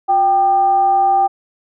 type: tone with frequency modulation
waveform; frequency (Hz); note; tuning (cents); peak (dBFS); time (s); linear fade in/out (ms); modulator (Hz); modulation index
sine; 784; G5; 0; -10; 0.08-1.28; 20; 424; 0.28
effects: none